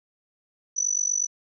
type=tone with amplitude modulation; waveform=sine; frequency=5970 Hz; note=F#8; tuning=15 cents sharp; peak=-18 dBFS; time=0.76-1.27 s; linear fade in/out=20 ms; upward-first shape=sine; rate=48.2 Hz; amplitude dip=100%; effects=none